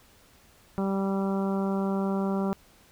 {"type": "harmonic tone", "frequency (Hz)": 194.9, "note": "G3", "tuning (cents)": -10, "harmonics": [1, 2, 3, 4, 5, 6, 7], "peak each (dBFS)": [-26, -32, -36, -38, -40, -42, -43], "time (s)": [0.78, 2.53], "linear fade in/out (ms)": 0, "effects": ["pink hiss -58 dBFS RMS until 2.91 s"]}